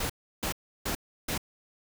pink noise bursts, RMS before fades -31 dBFS, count 4, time 0-1.378 s, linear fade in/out 5 ms, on 97 ms, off 330 ms, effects none

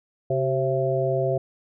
harmonic tone with a mistuned harmonic, 133.4 Hz, C3, 34 cents sharp, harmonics 1 / 3 / 4 / 5, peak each -26 / -26 / -26 / -26 dBFS, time 0.3-1.38 s, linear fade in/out 5 ms, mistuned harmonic 3, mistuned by -66 cents, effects none

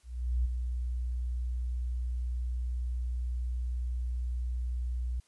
sine tone with ADSR envelope, 61 Hz, B1, 21 cents flat, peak -24 dBFS, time 0.03-5.2 s, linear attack 420 ms, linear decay 13 ms, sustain -6 dB, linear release 4 ms, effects white hiss -68 dBFS RMS until 5.27 s + resampled to 24000 Hz

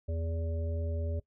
harmonic tone with a mistuned harmonic, 82.3 Hz, E2, 2 cents flat, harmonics 1 / 3 / 5 / 7, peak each -31 / -46 / -45 / -42 dBFS, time 0.08-1.2 s, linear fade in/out 10 ms, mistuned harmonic 3, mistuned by -16 cents, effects noise-tail reverb RT60 0.1 s tail -19 dB re dry

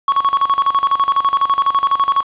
triangle tone with tremolo, 1108 Hz, C#6, 1 cent flat, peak -8 dBFS, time 0.08-2.23 s, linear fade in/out 2 ms, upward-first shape square, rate 12 Hz, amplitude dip 80%, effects resampled to 8000 Hz + 7-bit

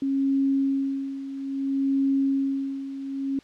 sine tone with tremolo, 272.8 Hz, C#4, 28 cents flat, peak -19 dBFS, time 0.02-3.39 s, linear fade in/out 2 ms, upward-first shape sine, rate 0.6 Hz, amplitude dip 75%, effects white hiss -54 dBFS RMS until 3.43 s + low-pass 4000 Hz 12 dB/octave

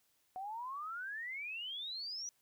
sine exponential sweep, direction up, 732 to 5950 Hz, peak -40 dBFS, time 0.36-2.29 s, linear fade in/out 0 ms, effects white hiss -75 dBFS RMS until 2.41 s

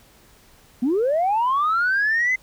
sine linear sweep, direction up, 226.4 to 2070 Hz, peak -16 dBFS, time 0.82-2.36 s, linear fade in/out 10 ms, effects tanh soft clip ceiling -14 dBFS + pink hiss -53 dBFS RMS until 2.42 s

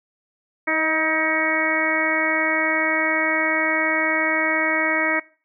harmonic tone with a mistuned harmonic, 317.2 Hz, D#4, 33 cents sharp, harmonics 1 / 2 / 3 / 4 / 5 / 6 / 7, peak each -27 / -27 / -29 / -28 / -29 / -24 / -24 dBFS, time 0.67-5.2 s, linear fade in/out 10 ms, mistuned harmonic 2, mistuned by -19 cents, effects noise-tail reverb RT60 0.4 s tail -22 dB re dry

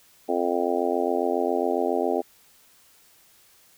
harmonic tone, 87.31 Hz, F2, in tune, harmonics 3 / 4 / 5 / 6 / 7 / 8 / 9, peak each -30 / -28 / -27 / -34 / -29 / -31 / -30 dBFS, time 0.28-2.22 s, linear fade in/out 20 ms, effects white hiss -57 dBFS RMS until 3.77 s

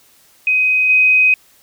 sine tone with level steps, 2515 Hz, D#7, 18 cents sharp, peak -11 / -8 dBFS, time 0.47-1.34 s, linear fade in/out 2 ms, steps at 0.89 s, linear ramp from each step 10 ms, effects white hiss -51 dBFS RMS until 1.62 s

